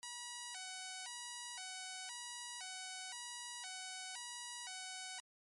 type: tone with vibrato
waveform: 5% pulse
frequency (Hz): 850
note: G#5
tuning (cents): +40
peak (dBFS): -33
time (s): 0.03-5.2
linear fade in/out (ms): 0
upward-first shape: square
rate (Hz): 0.97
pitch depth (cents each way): 220
effects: MP3 48 kbps

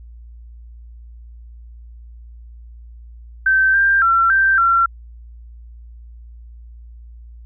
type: tone with pitch steps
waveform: sine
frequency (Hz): 1549 / 1587 / 1355 / 1567 / 1363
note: G6 / G6 / E6 / G6 / F6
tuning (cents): -21 / +21 / +47 / -1 / -43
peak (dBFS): -11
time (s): 3.46-4.86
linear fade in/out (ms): 5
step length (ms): 280
effects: added 58 Hz sine -36 dBFS peak until 7.45 s

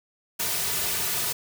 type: noise with comb filter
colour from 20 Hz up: white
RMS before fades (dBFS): -27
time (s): 0.39-1.33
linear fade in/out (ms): 10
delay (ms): 3.7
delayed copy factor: -0.75
effects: none

